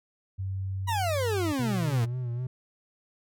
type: tone with pitch glide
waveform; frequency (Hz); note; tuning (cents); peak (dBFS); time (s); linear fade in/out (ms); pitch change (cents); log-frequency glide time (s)
sine; 95.8 to 96.75; G2 to G2; -39 to -22; -29; 0.38-1.53; 20; +17; 1.05-1.23
type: exponential sweep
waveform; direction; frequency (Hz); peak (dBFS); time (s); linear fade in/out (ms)
40% pulse; down; 987.8 to 107.7; -26; 0.87-2.06; 20
type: tone with vibrato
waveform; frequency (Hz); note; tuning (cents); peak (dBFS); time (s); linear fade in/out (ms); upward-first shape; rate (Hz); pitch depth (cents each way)
triangle; 122.8; B2; -9; -27; 1.59-2.47; 5; sine; 3.8; 67
effects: none